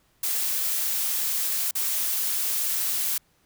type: noise with dropouts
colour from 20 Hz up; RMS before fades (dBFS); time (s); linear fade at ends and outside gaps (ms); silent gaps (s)
blue; -26; 0.23-3.18; 5; 1.711-1.752
effects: pink hiss -65 dBFS RMS until 3.45 s